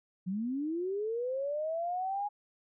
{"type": "linear sweep", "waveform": "sine", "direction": "up", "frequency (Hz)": [175.4, 832], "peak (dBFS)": -31, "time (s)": [0.26, 2.29], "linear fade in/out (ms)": 20, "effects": []}